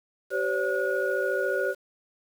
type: tone cluster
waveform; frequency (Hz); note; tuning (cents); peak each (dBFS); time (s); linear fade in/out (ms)
sine; 384.9 / 514 / 568 / 1448; G4 / C5 / C#5 / F#6; -32 / -31 / +42 / -38; -29; 0.3-1.75; 50
effects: tanh soft clip ceiling -14 dBFS + 8-bit